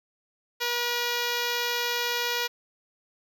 5% pulse tone with notch filter, 480.5 Hz, B4, 48 cents flat, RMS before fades -28 dBFS, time 0.6-2.48 s, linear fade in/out 20 ms, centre 8700 Hz, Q 1.1, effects none

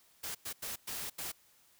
white noise bursts at uneven times, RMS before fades -40 dBFS, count 5, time 0.23-0.35 / 0.45-0.53 / 0.62-0.76 / 0.87-1.1 / 1.18-1.32 s, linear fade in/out 10 ms, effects white hiss -66 dBFS RMS until 1.79 s

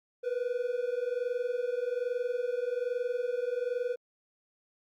triangle tone pair together, 478.6 / 499.8 Hz, A#4 / B4, +46 / +21 cents, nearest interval minor second, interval 75 cents, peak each -31 / -30 dBFS, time 0.23-3.96 s, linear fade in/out 20 ms, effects Opus 48 kbps

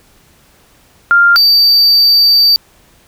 sine / triangle tone pair in turn, 1396.9 / 4629 Hz, F6 / D8, 0 / -26 cents, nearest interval octave + major sixth, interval 2074 cents, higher second, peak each -4 dBFS, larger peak neither, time 1.11-1.36 / 1.36-2.56 s, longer second, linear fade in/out 0 ms, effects pink hiss -48 dBFS RMS until 3.07 s

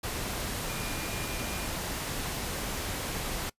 sine tone in noise, 2414 Hz, D7, 47 cents sharp, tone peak -43 dBFS, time 0.68-1.67 s, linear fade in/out 10 ms, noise pink, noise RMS -34 dBFS, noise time 0.03-3.5 s, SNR -12 dB, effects noise-tail reverb RT60 0.1 s tail -22 dB re dry + resampled to 32000 Hz

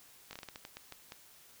slowing click train, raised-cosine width 0.2 ms, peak -27 dBFS, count 11, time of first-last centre 0.31-1.121 s, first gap 20 ms, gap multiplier 1.29, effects white hiss -59 dBFS RMS until 1.6 s

